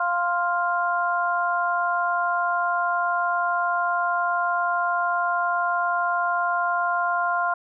harmonic tone, 349.6 Hz, F4, 2 cents sharp, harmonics 2 / 3 / 4, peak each -25 / -25 / -25 dBFS, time 0-7.54 s, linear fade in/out 5 ms, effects none

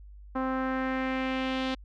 sawtooth tone with low-pass filter sweep, 261.6 Hz, C4, in tune, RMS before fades -30 dBFS, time 0.35-1.75 s, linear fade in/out 10 ms, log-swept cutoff 1200 to 3700 Hz, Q 2.1, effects added 50 Hz sine -45 dBFS peak until 1.84 s

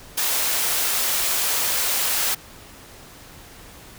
white high-pass noise, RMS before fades -22 dBFS, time 0.17-2.35 s, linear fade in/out 10 ms, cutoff 450 Hz, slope 12 dB/octave, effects pink hiss -44 dBFS RMS until 3.98 s

